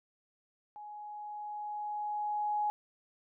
sine tone with level ramp, 837 Hz, G#5, 13 cents sharp, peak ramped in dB -44 to -28 dBFS, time 0.76-2.7 s, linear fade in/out 0 ms, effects none

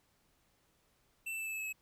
square tone with pitch steps, 2675 / 2658 / 2641 / 2624 / 2608 / 2591 / 2575 Hz, E7 / E7 / E7 / E7 / E7 / E7 / E7, +25 / +14 / +3 / -9 / -19 / -30 / -41 cents, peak -38 dBFS, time 1.26-1.729 s, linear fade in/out 10 ms, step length 67 ms, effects pink hiss -73 dBFS RMS until 1.81 s

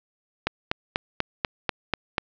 click train, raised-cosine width 0.3 ms, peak -6 dBFS, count 8, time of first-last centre 0.47-2.181 s, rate 4.09 Hz, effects low-pass 5000 Hz 12 dB/octave

